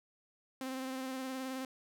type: tone with vibrato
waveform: sawtooth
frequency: 261.6 Hz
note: C4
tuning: in tune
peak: -34 dBFS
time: 0.61-1.65 s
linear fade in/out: 2 ms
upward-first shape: sine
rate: 19 Hz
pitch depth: 24 cents each way
effects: none